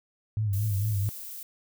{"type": "tone with vibrato", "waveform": "sine", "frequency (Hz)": 103.1, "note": "G#2", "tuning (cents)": -12, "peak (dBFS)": -24, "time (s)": [0.37, 1.09], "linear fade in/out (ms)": 0, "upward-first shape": "sine", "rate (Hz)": 4.4, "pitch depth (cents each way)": 100}
{"type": "noise", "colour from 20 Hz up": "violet", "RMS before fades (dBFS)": -40, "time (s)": [0.53, 1.43], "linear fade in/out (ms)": 2}
{"effects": []}